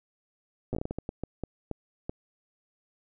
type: slowing click train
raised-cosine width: 2 ms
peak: -19 dBFS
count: 14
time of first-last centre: 0.73-2.095 s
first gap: 8 ms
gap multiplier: 1.38
effects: none